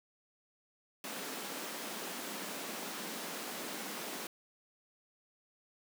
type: high-pass noise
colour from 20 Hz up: pink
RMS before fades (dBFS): -42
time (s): 1.04-4.27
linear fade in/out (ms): 2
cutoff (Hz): 190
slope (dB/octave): 48
effects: none